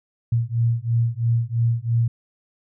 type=beating tone pair; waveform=sine; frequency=115.2 / 118.2 Hz; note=A#2 / A#2; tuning=-20 / +24 cents; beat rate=3 Hz; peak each=-21 dBFS; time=0.32-2.08 s; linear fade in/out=5 ms; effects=none